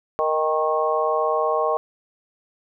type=harmonic tone with a mistuned harmonic; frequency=155.56 Hz; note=D#3; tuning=in tune; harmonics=3 / 4 / 5 / 6 / 7; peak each=-24 / -23 / -26 / -33 / -24 dBFS; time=0.19-1.77 s; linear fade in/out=0 ms; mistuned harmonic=5; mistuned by=+18 cents; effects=none